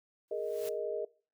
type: noise with exponential growth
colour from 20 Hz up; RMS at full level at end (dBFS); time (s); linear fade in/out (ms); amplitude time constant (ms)
white; -44; 0.28-0.69; 1; 88
type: chord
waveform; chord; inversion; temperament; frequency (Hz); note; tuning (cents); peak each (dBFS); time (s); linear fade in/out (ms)
sine; Ab suspended second; none; just; 415.3 / 467.2 / 623; Ab4 / Bb4 / Eb5; 0 / +4 / +2; -37; 0.31-1.05; 5
effects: noise-tail reverb RT60 0.4 s tail -23 dB re dry